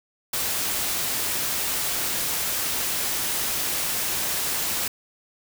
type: noise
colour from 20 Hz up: white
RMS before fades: -26 dBFS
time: 0.33-4.88 s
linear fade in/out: 5 ms
effects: none